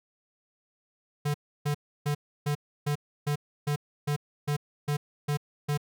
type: tone bursts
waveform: square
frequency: 146.3 Hz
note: D3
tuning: 6 cents flat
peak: -26 dBFS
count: 12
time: 1.25-5.776 s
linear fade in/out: 10 ms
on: 93 ms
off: 310 ms
effects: none